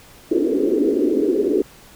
pink band-pass noise, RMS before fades -18 dBFS, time 0.31-1.62 s, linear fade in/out 2 ms, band 280 to 440 Hz, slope 48 dB/octave, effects pink hiss -46 dBFS RMS until 1.95 s

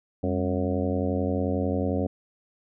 harmonic tone with a mistuned harmonic, 91.2 Hz, F#2, 24 cents flat, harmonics 1 / 2 / 3 / 4 / 5 / 6 / 7 / 8, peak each -29 / -30 / -29 / -36 / -32 / -32 / -37 / -39 dBFS, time 0.23-2.07 s, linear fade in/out 5 ms, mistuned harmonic 2, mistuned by +140 cents, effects none

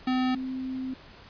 square / sine tone pair in turn, 255.9 / 260.1 Hz, C4 / C4, -38 / -10 cents, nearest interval unison, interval 28 cents, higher second, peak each -24 / -30 dBFS, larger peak first, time 0.07-0.35 / 0.35-0.94 s, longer second, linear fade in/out 5 ms, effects pink hiss -50 dBFS RMS until 1.29 s + resampled to 11025 Hz

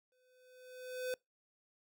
square tone with exponential growth, 506 Hz, B4, 42 cents sharp, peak -35 dBFS, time 0.12-1.14 s, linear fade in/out 1 ms, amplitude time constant 220 ms, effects noise-tail reverb RT60 0.2 s tail -26 dB re dry

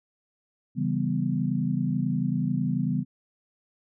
sine chord, C# half-diminished seventh, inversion none, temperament equal with one note detuned, 137.55 / 164.81 / 196 / 246.9 Hz, C#3 / E3 / G3 / B3, -13 / 0 / 0 / 0 cents, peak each -29 dBFS, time 0.75-3.05 s, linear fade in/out 50 ms, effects none

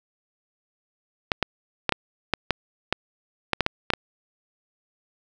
clicks, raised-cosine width 0.3 ms, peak -4 dBFS, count 12, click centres 1.318 / 1.427 / 1.893 / 1.923 / 2.337 / 2.507 / 2.926 / 3.533 / 3.607 / 3.664 / 3.903 / 3.936 s, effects none

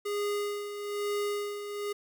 square tone with tremolo, 410.8 Hz, G#4, 19 cents flat, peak -29 dBFS, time 0.05-1.93 s, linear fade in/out 10 ms, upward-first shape sine, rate 1.1 Hz, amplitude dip 60%, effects 10-bit

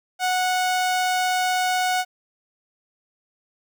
sawtooth tone with notch filter, 736 Hz, F#5, 9 cents flat, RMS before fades -22 dBFS, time 0.19-2.05 s, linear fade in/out 50 ms, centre 12000 Hz, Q 2, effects none

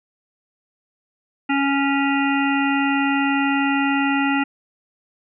harmonic tone with a mistuned harmonic, 277.8 Hz, C#4, 4 cents sharp, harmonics 1 / 3 / 5 / 7 / 9 / 10, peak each -19 / -24 / -26 / -27 / -29 / -29 dBFS, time 1.49-4.44 s, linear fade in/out 10 ms, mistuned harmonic 9, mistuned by -18 cents, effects none

